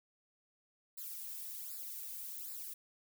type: noise with flanger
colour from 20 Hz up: violet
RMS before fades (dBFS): -45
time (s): 0.97-2.74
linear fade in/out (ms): 10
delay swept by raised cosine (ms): 0.32 to 2.12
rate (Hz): 1.3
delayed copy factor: -0.85
effects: none